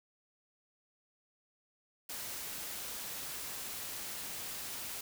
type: noise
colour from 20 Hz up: white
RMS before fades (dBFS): -42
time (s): 2.09-5.01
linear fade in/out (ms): 5
effects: none